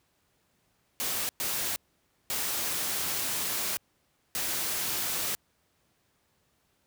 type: noise bursts at uneven times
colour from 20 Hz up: white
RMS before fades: -31 dBFS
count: 4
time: 1-1.29 / 1.4-1.76 / 2.3-3.77 / 4.35-5.35 s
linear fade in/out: 0 ms
effects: pink hiss -71 dBFS RMS until 6.86 s + high-pass 60 Hz 12 dB/octave